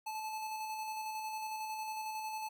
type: tone with tremolo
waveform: square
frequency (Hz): 869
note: A5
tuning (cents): -22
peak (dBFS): -38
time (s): 0.06-2.49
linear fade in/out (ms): 10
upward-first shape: square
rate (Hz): 11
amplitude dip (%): 25
effects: none